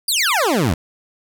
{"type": "exponential sweep", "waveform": "20% pulse", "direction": "down", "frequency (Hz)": [4978, 72.4], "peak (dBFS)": -10, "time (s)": [0.08, 0.74], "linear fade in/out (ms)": 5, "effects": []}